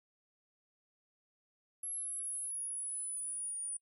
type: exponential sweep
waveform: sine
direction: down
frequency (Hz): 11175 to 9397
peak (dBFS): -37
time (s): 1.83-3.77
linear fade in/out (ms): 5
effects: noise-tail reverb RT60 0.1 s tail -24 dB re dry